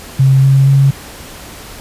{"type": "tone with pitch steps", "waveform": "sine", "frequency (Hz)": [134.1, 135.74, 137.39], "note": ["C3", "C#3", "C#3"], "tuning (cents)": [43, -36, -15], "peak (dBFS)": -5, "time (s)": [0.19, 0.91], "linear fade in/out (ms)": 10, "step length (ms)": 240, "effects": ["pink hiss -32 dBFS RMS until 1.8 s", "resampled to 32000 Hz"]}